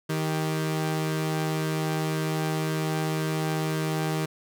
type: tone pair together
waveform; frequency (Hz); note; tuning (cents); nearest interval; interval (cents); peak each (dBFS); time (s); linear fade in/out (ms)
sawtooth; 157.14 / 393.8; D#3 / G4; +17 / +8; octave + major third; 1591; -22 / -29; 0.09-4.26; 10
effects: none